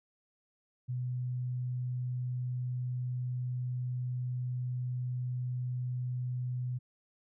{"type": "tone", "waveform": "sine", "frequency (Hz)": 125, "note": "B2", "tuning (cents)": 21, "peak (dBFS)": -32, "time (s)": [0.88, 6.79], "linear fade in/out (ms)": 20, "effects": []}